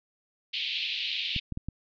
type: band-pass noise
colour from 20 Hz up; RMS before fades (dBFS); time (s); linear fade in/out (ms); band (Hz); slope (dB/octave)
pink; -32; 0.53-1.4; 10; 2500 to 4100; 48
type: clicks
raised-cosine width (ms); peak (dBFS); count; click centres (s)
5; -21; 4; 1.363 / 1.523 / 1.574 / 1.686
effects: none